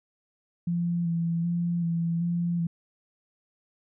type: tone with vibrato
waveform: sine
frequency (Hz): 170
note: F3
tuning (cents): -46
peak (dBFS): -24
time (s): 0.67-2.67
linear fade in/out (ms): 5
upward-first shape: square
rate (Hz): 1.3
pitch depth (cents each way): 22
effects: none